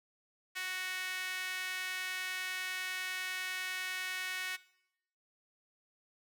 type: tone with high-pass filter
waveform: sawtooth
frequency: 370 Hz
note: F#4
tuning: in tune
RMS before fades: -39 dBFS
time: 0.55-4.57 s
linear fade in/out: 20 ms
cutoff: 1900 Hz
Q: 2.2
effects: noise-tail reverb RT60 0.8 s tail -20 dB re dry